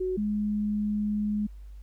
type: tone pair in turn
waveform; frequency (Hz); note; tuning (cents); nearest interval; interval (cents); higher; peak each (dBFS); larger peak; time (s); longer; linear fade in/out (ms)
sine; 370.8 / 209.2; F#4 / G#3; +4 / +13; minor seventh; 991; first; -26 / -25; second; 0-0.17 / 0.17-1.47; second; 10
effects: added 50 Hz sine -41 dBFS peak until 1.82 s + pink hiss -68 dBFS RMS until 1.82 s